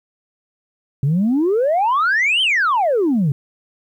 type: exponential two-way sweep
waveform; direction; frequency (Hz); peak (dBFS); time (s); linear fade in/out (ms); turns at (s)
sine; up then down; 130.81 to 3200 to 130.81; -12; 1.03-3.32; 2; 2.42
effects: tanh soft clip ceiling -11 dBFS + 9-bit